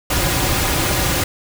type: noise with comb filter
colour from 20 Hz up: pink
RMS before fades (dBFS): -18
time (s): 0.1-1.24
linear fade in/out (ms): 5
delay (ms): 4.5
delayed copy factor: -0.55
effects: none